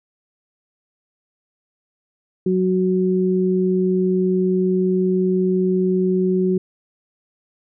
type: tone pair together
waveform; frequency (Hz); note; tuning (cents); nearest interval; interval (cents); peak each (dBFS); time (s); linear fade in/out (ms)
sine; 185 / 370.3; F#3 / F#4; 0 / +1; octave; 1201; -18; 2.46-6.58; 5
effects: none